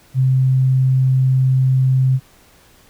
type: tone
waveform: sine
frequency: 130.81 Hz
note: C3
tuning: in tune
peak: -11 dBFS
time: 0.14-2.2 s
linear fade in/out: 50 ms
effects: pink hiss -50 dBFS RMS until 2.89 s